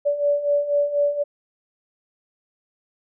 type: beating tone pair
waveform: sine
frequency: 575 / 579.1 Hz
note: D5 / D5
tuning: -37 / -24 cents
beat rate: 4.1 Hz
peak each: -24 / -19 dBFS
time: 0.05-1.24 s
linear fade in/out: 20 ms
effects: none